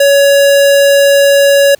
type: tone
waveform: square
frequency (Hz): 561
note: C#5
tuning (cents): +21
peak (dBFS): -5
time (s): 0-1.75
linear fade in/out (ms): 5
effects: pink hiss -46 dBFS RMS until 1.79 s